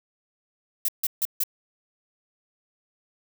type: noise bursts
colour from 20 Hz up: violet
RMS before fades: -24 dBFS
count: 4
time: 0.85-1.436 s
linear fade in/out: 2 ms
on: 34 ms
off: 150 ms
effects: none